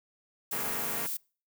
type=noise; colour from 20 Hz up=violet; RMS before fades=-34 dBFS; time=0.51-1.17 s; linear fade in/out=5 ms
type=chord; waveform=5% pulse; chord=A# half-diminished seventh; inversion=first; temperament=equal; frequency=138.59 / 164.81 / 207.7 / 233.1 Hz; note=C#3 / E3 / G#3 / A#3; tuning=0 / 0 / 0 / 0 cents; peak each=-32 / -32 / -32 / -29 dBFS; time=0.52-1.07 s; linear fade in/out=10 ms
type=noise with exponential growth; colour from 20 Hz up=brown; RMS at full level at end=-42 dBFS; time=0.62-0.71 s; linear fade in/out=2 ms; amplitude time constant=19 ms
effects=noise-tail reverb RT60 0.4 s tail -26 dB re dry